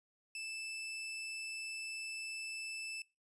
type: tone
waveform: sawtooth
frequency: 2637 Hz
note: E7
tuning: in tune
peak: -38 dBFS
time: 0.35-3.02 s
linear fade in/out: 2 ms
effects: noise-tail reverb RT60 0.3 s tail -24 dB re dry + resampled to 24000 Hz